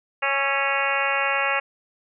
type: harmonic tone with a mistuned harmonic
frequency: 276.6 Hz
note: C#4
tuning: 4 cents flat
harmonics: 2 / 3 / 4 / 5 / 6 / 7 / 8 / 9 / 10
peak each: -29 / -29 / -29 / -29 / -29 / -29 / -29 / -29 / -29 dBFS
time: 0.22-1.6 s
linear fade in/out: 10 ms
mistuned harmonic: 5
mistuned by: -36 cents
effects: none